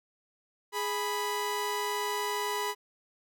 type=tone pair together; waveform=sawtooth; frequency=415.1 / 987.8 Hz; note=G#4 / B5; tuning=-1 / 0 cents; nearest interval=octave + minor third; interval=1501 cents; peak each=-30 / -28 dBFS; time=0.72-2.75 s; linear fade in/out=50 ms; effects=none